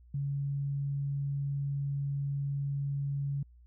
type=tone; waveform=sine; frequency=140.5 Hz; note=C#3; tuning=24 cents sharp; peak=-30 dBFS; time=0.14-3.43 s; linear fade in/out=5 ms; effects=added 60 Hz sine -54 dBFS peak until 3.66 s